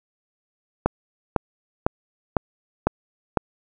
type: click train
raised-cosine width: 1 ms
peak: -3 dBFS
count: 6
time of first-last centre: 0.86-3.373 s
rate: 1.99 Hz
effects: none